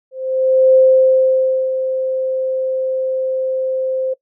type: tone with ADSR envelope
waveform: sine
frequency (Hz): 522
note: C5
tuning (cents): -4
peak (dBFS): -6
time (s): 0.11-4.14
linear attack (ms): 640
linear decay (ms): 950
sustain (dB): -10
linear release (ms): 11
effects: noise-tail reverb RT60 0.1 s tail -21 dB re dry